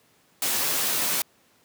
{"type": "noise with comb filter", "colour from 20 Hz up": "white", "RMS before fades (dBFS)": -25, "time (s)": [0.42, 1.22], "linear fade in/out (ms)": 2, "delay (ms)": 14, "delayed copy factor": 0.55, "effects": ["pink hiss -61 dBFS RMS until 1.64 s", "high-pass 150 Hz 12 dB/octave"]}